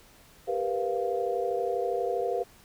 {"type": "tone cluster", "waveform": "sine", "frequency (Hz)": [394.2, 469.6, 502, 697], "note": ["G4", "A#4", "B4", "F5"], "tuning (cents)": [10, 13, 28, -4], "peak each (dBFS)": [-32, -32, -31, -32], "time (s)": [0.47, 2.44], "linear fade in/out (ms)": 20, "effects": ["pink hiss -56 dBFS RMS until 2.64 s"]}